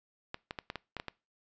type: clicks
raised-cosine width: 0.3 ms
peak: -21 dBFS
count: 8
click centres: 0.344 / 0.509 / 0.588 / 0.701 / 0.757 / 0.967 / 0.999 / 1.083 s
effects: noise-tail reverb RT60 0.3 s tail -23 dB re dry + resampled to 16000 Hz